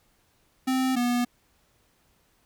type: tone pair in turn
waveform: square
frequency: 260 / 243.2 Hz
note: C4 / B3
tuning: -11 / -26 cents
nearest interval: minor second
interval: 115 cents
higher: first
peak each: -23 dBFS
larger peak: neither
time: 0.67-0.96 / 0.96-1.25 s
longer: neither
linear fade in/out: 10 ms
effects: pink hiss -66 dBFS RMS until 2.45 s